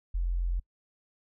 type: tone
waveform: sine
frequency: 43.65 Hz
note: F1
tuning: in tune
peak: -26 dBFS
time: 0.14-0.6 s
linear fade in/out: 10 ms
effects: noise-tail reverb RT60 0.1 s tail -26 dB re dry